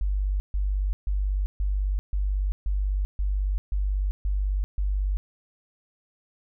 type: tone bursts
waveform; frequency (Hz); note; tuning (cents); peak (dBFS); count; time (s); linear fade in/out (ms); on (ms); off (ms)
sine; 49; G1; 0; -22; 10; 0.01-5.17; 0; 390; 140
effects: none